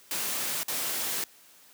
white noise with dropouts, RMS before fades -31 dBFS, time 0.11-1.24 s, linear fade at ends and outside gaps 1 ms, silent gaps 0.632-0.682 s, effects white hiss -56 dBFS RMS until 1.73 s + high-pass 150 Hz 12 dB/octave

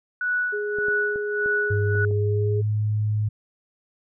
sine tone with tremolo, 1475 Hz, F#6, 6 cents flat, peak -20 dBFS, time 0.21-2.05 s, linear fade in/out 2 ms, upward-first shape sine, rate 1.7 Hz, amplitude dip 75%
sine tone, 415.3 Hz, G#4, in tune, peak -25 dBFS, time 0.52-2.62 s, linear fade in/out 20 ms
clicks, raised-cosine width 2 ms, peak -25 dBFS, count 6, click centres 0.786 / 0.884 / 1.159 / 1.46 / 1.952 / 2.111 s
sine tone with pitch glide, 101.9 to 106.29 Hz, G#2 to G#2, -32 to +41 cents, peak -20 dBFS, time 1.7-3.29 s, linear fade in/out 10 ms, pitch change +73 cents, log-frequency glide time 2.16-2.65 s
effects none

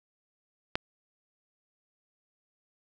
click, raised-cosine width 0.3 ms, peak -11 dBFS, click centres 0.755 s, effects none

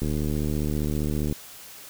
click train, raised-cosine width 3 ms, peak -15 dBFS, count 99, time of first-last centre 0.02-1.325 s, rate 75.1 Hz, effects white hiss -44 dBFS RMS until 1.89 s

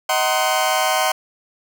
sawtooth chord, C half-diminished seventh, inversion first, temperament just, 627.9 / 753.5 / 941.9 / 1046.5 Hz, Eb5 / Gb5 / Bb5 / C6, +16 / +31 / +18 / 0 cents, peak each -18 / -16 / -22 / -19 dBFS, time 0.09-1.12 s, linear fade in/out 5 ms, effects none

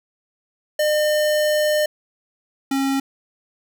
square tone pair in turn, 605 / 271.8 Hz, D#5 / C#4, -49 / -34 cents, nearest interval octave + major second, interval 1385 cents, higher first, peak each -17 / -19 dBFS, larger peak first, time 0.79-1.86 / 2.71-3 s, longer first, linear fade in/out 5 ms, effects none

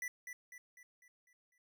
square tone with echo, 1975.5 Hz, B6, in tune, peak -39 dBFS, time 0.02-0.08 s, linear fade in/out 2 ms, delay 250 ms, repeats 6, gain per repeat -6 dB, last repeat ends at 1.58 s, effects none

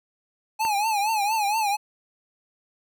square tone with vibrato, 847 Hz, G#5, 34 cents sharp, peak -22 dBFS, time 0.59-1.77 s, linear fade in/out 20 ms, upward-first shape triangle, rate 4.3 Hz, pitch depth 130 cents each way
click, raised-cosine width 0.5 ms, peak -19 dBFS, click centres 0.651 s
effects none

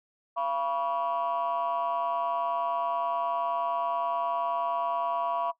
sine tone cluster, 684 / 975 / 1125 Hz, F5 / B5 / C#6, -36 / -23 / +25 cents, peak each -30 dBFS, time 0.36-5.52 s, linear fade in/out 20 ms, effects noise-tail reverb RT60 0.1 s tail -18 dB re dry + tanh soft clip ceiling -21 dBFS

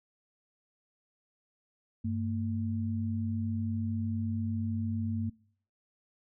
sine tone pair together, 98 / 226.7 Hz, G2 / A#3, 0 / -48 cents, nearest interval octave + minor third, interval 1452 cents, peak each -32 / -32 dBFS, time 2.04-5.3 s, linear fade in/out 10 ms, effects noise-tail reverb RT60 0.6 s tail -24 dB re dry

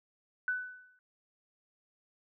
sine tone with exponential decay, 1497 Hz, F#6, 20 cents sharp, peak -27 dBFS, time 0.48-0.99 s, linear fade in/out 1 ms, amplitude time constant 110 ms, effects none

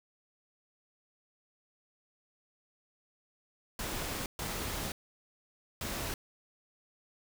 pink noise bursts at uneven times, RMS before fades -37 dBFS, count 3, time 3.79-4.26 / 4.39-4.92 / 5.81-6.14 s, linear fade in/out 2 ms, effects none

